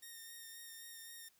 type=tone with vibrato; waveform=5% pulse; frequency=1841 Hz; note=A#6; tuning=22 cents flat; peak=-40 dBFS; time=0.02-1.29 s; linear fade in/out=10 ms; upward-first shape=sine; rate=3.8 Hz; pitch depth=19 cents each way; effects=white hiss -72 dBFS RMS until 1.39 s